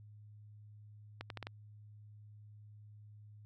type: accelerating click train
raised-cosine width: 0.3 ms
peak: -26 dBFS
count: 5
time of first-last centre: 1.21-1.469 s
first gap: 92 ms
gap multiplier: 0.77
effects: added 105 Hz sine -53 dBFS peak until 3.45 s